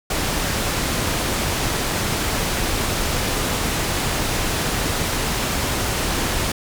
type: low-pass noise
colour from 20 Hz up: pink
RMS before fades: -22 dBFS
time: 0.1-6.52 s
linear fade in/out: 5 ms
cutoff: 12000 Hz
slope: 12 dB/octave
effects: none